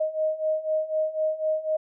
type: beating tone pair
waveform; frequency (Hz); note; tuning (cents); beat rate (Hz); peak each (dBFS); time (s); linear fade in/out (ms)
sine; 622.3 / 626.3; D#5 / D#5; 0 / +11; 4; -28 / -25; 0-1.77; 10
effects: none